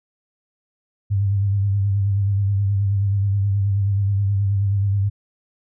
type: tone with vibrato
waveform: sine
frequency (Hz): 99.6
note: G2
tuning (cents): +28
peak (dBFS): -16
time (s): 1.1-5.1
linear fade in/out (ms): 20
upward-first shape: sine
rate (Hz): 9.4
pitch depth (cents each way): 45
effects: none